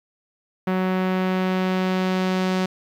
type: tone with low-pass filter sweep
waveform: sawtooth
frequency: 186 Hz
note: F#3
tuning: 9 cents sharp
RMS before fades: -22 dBFS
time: 0.67-2.66 s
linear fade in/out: 5 ms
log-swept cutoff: 2100 to 5100 Hz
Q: 0.88
effects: 9-bit